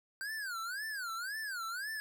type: tone with vibrato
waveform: square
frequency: 1534 Hz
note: G6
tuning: 38 cents flat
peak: -38 dBFS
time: 0.21-2 s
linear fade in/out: 0 ms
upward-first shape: sine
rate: 1.9 Hz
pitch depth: 250 cents each way
effects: none